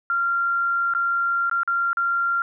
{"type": "tone with dropouts", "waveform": "sine", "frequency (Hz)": 1383, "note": "F6", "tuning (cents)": -17, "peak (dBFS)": -19, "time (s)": [0.1, 2.42], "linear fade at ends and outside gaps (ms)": 1, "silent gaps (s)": [[0.937, 0.949], [1.497, 1.513], [1.633, 1.676], [1.931, 1.971]], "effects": []}